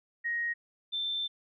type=tone pair in turn; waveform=sine; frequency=1878 / 3555 Hz; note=A#6 / A7; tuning=+12 / +17 cents; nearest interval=major seventh; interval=1105 cents; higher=second; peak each=-29 / -30 dBFS; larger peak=first; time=0.24-0.54 / 0.92-1.28 s; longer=second; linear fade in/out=20 ms; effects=none